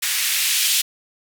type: noise with band-pass filter sweep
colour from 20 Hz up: violet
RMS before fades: -20 dBFS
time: 0.02-0.82 s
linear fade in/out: 10 ms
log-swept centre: 1900 to 3000 Hz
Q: 1.4
effects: none